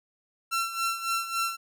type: tone with tremolo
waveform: sawtooth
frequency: 1352 Hz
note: E6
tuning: 43 cents sharp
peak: -21 dBFS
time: 0.51-1.57 s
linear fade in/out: 20 ms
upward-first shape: sine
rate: 3.6 Hz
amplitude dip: 70%
effects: none